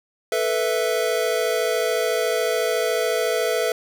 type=chord; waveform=square; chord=A suspended second; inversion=none; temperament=equal; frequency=440 / 493.9 / 659.3 Hz; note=A4 / B4 / E5; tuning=0 / 0 / 0 cents; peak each=-25 dBFS; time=0.32-3.72 s; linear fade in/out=2 ms; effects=none